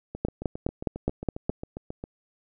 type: two click trains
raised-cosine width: 2 ms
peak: -11 / -21 dBFS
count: 7 / 15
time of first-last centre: 0.25-1.495 / 0.15-2.039 s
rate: 4.82 / 7.41 Hz
effects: none